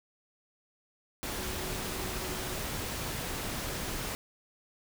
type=tone in noise; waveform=sine; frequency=370 Hz; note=F#4; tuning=in tune; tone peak=-43 dBFS; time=1.38-2.55 s; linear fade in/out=0 ms; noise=pink; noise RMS=-36 dBFS; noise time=1.23-4.15 s; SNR=-10 dB; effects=none